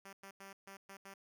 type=tone bursts at uneven times; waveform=5% pulse; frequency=195.7 Hz; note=G3; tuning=3 cents flat; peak=-39 dBFS; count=6; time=0.05-0.13 / 0.23-0.31 / 0.4-0.53 / 0.67-0.77 / 0.89-0.97 / 1.05-1.14 s; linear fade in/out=5 ms; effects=none